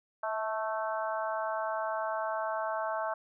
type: harmonic tone with a mistuned harmonic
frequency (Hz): 220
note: A3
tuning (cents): 0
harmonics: 3 / 4 / 5 / 6 / 7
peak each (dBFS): -34 / -36 / -38 / -40 / -41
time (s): 0.23-3.14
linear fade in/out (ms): 5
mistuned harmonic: 3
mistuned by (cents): -24
effects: none